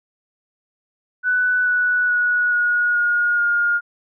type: tone with pitch steps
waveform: sine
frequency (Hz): 1491 / 1476.4 / 1462 / 1447.7 / 1433.6 / 1419.6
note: F#6 / F#6 / F#6 / F#6 / F6 / F6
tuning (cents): +13 / -4 / -21 / -38 / +45 / +28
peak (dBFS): -15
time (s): 1.23-3.81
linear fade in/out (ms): 50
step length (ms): 430
effects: none